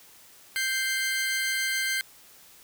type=tone pair together; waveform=sawtooth; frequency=1568 / 2093 Hz; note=G6 / C7; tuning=0 / 0 cents; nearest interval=perfect fourth; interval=500 cents; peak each=-25 dBFS; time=0.56-2.01 s; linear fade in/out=0 ms; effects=white hiss -53 dBFS RMS until 2.63 s